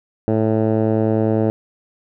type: tone with low-pass filter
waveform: 10% pulse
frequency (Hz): 110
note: A2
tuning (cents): 0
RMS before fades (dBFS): -17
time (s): 0.28-1.5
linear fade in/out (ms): 0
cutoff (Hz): 590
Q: 0.98
effects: none